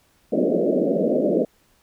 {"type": "band-pass noise", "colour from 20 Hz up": "white", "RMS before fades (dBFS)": -20, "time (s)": [0.32, 1.45], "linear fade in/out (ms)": 10, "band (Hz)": [170, 630], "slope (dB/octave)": 96, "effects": ["pink hiss -61 dBFS RMS until 1.82 s"]}